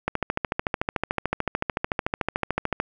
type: click train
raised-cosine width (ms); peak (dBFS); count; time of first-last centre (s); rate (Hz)
0.5; -8; 38; 0.08-2.801; 13.6
effects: none